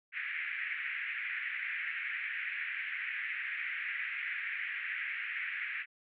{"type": "band-pass noise", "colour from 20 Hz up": "pink", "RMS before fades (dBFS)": -38, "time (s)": [0.12, 5.86], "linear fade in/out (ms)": 50, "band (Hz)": [1700, 2400], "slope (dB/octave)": 48, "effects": []}